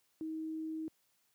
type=tone; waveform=sine; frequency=317.2 Hz; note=D#4; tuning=33 cents sharp; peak=-37 dBFS; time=0.21-0.88 s; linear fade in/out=0 ms; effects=white hiss -75 dBFS RMS until 1.34 s + high-pass 80 Hz 12 dB/octave